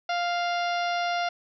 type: harmonic tone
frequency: 698.5 Hz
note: F5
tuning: in tune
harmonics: 1 / 2 / 3 / 4 / 5 / 6 / 7 / 8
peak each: -26 / -32 / -36 / -38 / -40 / -42 / -43 / -44 dBFS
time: 0.09-1.29 s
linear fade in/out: 5 ms
effects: none